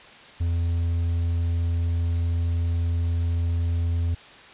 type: tone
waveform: triangle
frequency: 84.7 Hz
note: E2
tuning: 48 cents sharp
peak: -19 dBFS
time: 0.4-4.15 s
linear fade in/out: 10 ms
effects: white hiss -46 dBFS RMS until 4.53 s + resampled to 8000 Hz